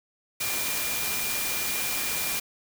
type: tone in noise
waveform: sine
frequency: 2398 Hz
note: D7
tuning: 36 cents sharp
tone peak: -35 dBFS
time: 0.4-2.4 s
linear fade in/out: 10 ms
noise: white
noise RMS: -29 dBFS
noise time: 0.4-2.4 s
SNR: -9 dB
effects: none